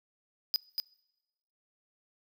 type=tone with echo; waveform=square; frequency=4978 Hz; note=D#8; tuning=in tune; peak=-25 dBFS; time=0.54-0.56 s; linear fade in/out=0 ms; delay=240 ms; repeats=1; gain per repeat=-4 dB; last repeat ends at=0.8 s; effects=noise-tail reverb RT60 1.0 s tail -25 dB re dry